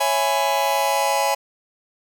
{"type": "chord", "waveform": "45% pulse", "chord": "C# minor seventh", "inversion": "none", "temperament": "just", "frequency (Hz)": [554.4, 665.2, 831.5, 997.9], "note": ["C#5", "E5", "G#5", "B5"], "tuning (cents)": [0, 16, 2, 18], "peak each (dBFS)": [-24, -26, -21, -25], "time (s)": [0, 1.35], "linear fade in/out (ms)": 10, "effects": []}